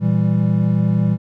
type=chord; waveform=triangle; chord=E diminished; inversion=second; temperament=equal; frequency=116.54 / 164.81 / 196 Hz; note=Bb2 / E3 / G3; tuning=0 / 0 / 0 cents; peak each=-16 dBFS; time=0-1.18 s; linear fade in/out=50 ms; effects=none